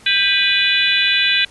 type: harmonic tone with a mistuned harmonic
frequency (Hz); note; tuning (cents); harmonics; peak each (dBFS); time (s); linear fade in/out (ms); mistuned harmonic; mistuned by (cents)
493.9; B4; 0; 3 / 4 / 5 / 6 / 7 / 8; -20 / -24 / -18 / -21 / -19 / -21; 0.06-1.45; 5; 3; +120
effects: pink hiss -45 dBFS RMS until 1.5 s + resampled to 24000 Hz